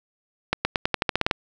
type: accelerating click train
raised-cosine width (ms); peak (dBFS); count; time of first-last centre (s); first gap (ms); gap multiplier
0.3; -4; 11; 0.53-1.312; 120; 0.9
effects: none